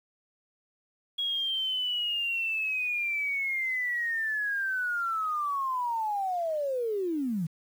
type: linear sweep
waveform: sine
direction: down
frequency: 3322 to 151.5 Hz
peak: -27 dBFS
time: 1.18-7.47 s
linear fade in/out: 10 ms
effects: 9-bit